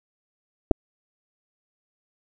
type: clicks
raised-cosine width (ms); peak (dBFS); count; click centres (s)
2; -4; 2; 0.711 / 0.714
effects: none